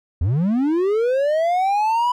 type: linear sweep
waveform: triangle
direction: up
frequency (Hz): 73.42 to 994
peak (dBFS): -14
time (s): 0.21-2.12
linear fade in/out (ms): 5
effects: none